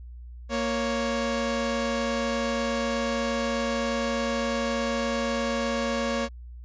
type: tone pair together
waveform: sawtooth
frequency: 233.1 / 554.4 Hz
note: A#3 / C#5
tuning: 0 / 0 cents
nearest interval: octave + minor third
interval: 1500 cents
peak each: -24 dBFS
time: 0.49-6.29 s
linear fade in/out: 50 ms
effects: added 60 Hz sine -39 dBFS peak until 6.64 s + resampled to 16000 Hz